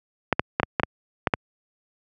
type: clicks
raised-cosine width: 0.5 ms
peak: -3 dBFS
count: 8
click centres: 0.327 / 0.395 / 0.599 / 0.632 / 0.798 / 0.834 / 1.272 / 1.338 s
effects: high-pass 80 Hz 12 dB/octave